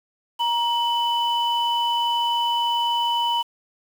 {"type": "tone pair together", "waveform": "sine", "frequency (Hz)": [941.8, 2990], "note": ["A#5", "F#7"], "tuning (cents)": [18, 17], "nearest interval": "octave + minor sixth", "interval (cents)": 1999, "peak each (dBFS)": [-20, -23], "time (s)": [0.39, 3.43], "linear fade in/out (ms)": 20, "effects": ["tanh soft clip ceiling -13 dBFS", "7-bit"]}